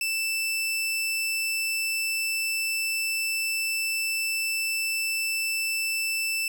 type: tone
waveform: sawtooth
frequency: 2652 Hz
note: E7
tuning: 10 cents sharp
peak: -22 dBFS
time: 0.01-6.48 s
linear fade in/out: 2 ms
effects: none